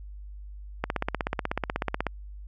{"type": "click train", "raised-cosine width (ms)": 0.5, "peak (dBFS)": -11, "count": 21, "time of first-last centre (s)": [0.84, 2.067], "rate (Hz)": 16.3, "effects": ["added 50 Hz sine -39 dBFS peak until 2.47 s"]}